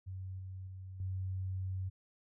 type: tone with level steps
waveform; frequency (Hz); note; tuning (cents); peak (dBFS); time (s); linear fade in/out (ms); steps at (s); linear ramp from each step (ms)
sine; 94; F#2; +28; -40 / -42 / -44 / -35; 0.06-1.9; 20; 0.39 / 0.67 / 1; 2
effects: none